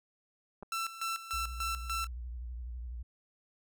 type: clicks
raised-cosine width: 1 ms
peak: -32 dBFS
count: 2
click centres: 0.626 / 0.631 s
type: tone with tremolo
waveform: sawtooth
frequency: 1339 Hz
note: E6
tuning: 27 cents sharp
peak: -29 dBFS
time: 0.72-2.07 s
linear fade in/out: 2 ms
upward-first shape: square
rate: 3.4 Hz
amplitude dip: 75%
type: tone with vibrato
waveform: sine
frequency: 60.3 Hz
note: B1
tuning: 41 cents flat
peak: -38 dBFS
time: 1.33-3.03 s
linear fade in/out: 10 ms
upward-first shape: sine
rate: 12 Hz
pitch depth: 100 cents each way
effects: none